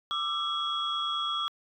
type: tone cluster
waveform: sine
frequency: 1184 / 1333 / 3331 Hz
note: D6 / E6 / G#7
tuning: +14 / +19 / +4 cents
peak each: -32 / -34 / -30 dBFS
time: 0.11-1.48 s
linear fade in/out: 0 ms
effects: tanh soft clip ceiling -20 dBFS